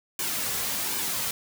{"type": "noise with flanger", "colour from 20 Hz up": "white", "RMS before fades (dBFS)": -29, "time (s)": [0.19, 1.31], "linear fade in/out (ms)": 2, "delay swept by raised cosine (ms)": [1.5, 3.3], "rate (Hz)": 1.3, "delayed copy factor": -0.5, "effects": []}